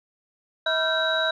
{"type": "tone cluster", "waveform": "sine", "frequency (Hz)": [644, 983, 1366, 1556, 3862], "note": ["E5", "B5", "F6", "G6", "B7"], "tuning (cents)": [-41, -8, -39, -13, -39], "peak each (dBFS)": [-25, -34, -31, -25, -26], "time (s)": [0.66, 1.31], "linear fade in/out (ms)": 5, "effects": ["tanh soft clip ceiling -11 dBFS"]}